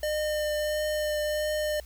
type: tone with vibrato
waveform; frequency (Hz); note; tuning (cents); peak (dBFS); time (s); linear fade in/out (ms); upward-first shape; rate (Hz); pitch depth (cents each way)
square; 605; D#5; -49; -27; 0.03-1.8; 2; triangle; 1.5; 13
effects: added 60 Hz sine -44 dBFS peak until 1.85 s + white hiss -56 dBFS RMS until 1.85 s